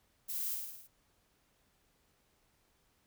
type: noise with echo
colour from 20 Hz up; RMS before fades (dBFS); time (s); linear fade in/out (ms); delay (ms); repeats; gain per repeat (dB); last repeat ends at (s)
violet; -39; 0.28-0.56; 20; 53; 6; -3; 0.878
effects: pink hiss -73 dBFS RMS until 3.06 s